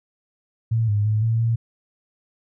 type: tone with pitch steps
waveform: sine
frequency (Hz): 113.6 / 103.6 / 107.5 / 113.4 / 115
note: A#2 / G#2 / A2 / A#2 / A#2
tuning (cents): -44 / -4 / -40 / -47 / -23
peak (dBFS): -17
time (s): 0.71-1.56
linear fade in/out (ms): 10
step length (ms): 170
effects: none